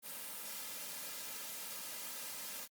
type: noise with comb filter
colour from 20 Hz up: white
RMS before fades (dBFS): -45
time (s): 0.02-2.68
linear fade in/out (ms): 50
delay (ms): 2.7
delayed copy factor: -0.55
effects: high-pass 200 Hz 12 dB/octave + Opus 32 kbps